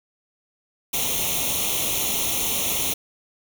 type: noise with comb filter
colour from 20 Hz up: white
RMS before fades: -24 dBFS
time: 0.93-2.94 s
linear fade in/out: 10 ms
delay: 0.31 ms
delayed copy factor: +0.85
effects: none